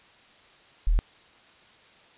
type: tone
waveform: sine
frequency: 39.32 Hz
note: D#1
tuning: 19 cents sharp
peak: -18 dBFS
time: 0.87-0.99 s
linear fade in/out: 0 ms
effects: white hiss -55 dBFS RMS until 2.17 s + resampled to 8000 Hz